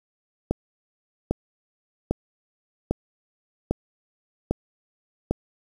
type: click train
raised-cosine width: 2 ms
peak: -8 dBFS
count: 7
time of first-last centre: 0.51-5.31 s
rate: 1.25 Hz
effects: 7-bit